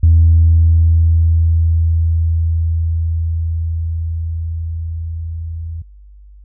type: tone with level ramp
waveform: sine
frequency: 82.2 Hz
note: E2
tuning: 4 cents flat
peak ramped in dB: -4 to -22 dBFS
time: 0.03-5.82 s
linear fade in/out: 5 ms
effects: tanh soft clip ceiling -1 dBFS + added 50 Hz sine -37 dBFS peak until 6.44 s